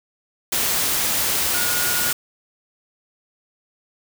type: tone in noise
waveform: sine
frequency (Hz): 1440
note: F#6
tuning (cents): -47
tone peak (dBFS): -27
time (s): 1.54-2.12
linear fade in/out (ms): 5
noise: white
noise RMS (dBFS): -21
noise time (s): 0.52-2.13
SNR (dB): -9
effects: none